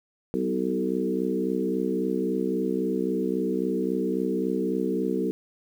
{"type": "harmonic tone with a mistuned harmonic", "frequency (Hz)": 63.7, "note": "C2", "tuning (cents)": -46, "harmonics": [3, 4, 5, 6, 7], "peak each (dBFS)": [-30, -30, -30, -30, -30], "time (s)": [0.34, 5.31], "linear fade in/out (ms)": 0, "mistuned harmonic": 4, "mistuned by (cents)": -23, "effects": ["9-bit"]}